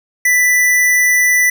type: tone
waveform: square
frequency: 1982 Hz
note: B6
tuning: 6 cents sharp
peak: -10 dBFS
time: 0.25-1.5 s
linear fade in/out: 5 ms
effects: none